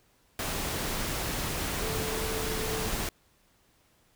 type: tone in noise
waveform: sine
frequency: 440.2 Hz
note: A4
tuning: 1 cent sharp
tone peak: -35 dBFS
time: 1.82-2.88 s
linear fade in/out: 2 ms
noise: pink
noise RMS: -32 dBFS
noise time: 0.39-3.09 s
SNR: -6 dB
effects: pink hiss -66 dBFS RMS until 4.15 s